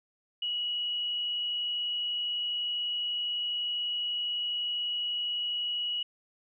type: tone with frequency modulation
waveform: sine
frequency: 2918 Hz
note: F#7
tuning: 25 cents flat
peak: -29 dBFS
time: 0.42-6.03 s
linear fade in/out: 5 ms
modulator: 101 Hz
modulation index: 0.22
effects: none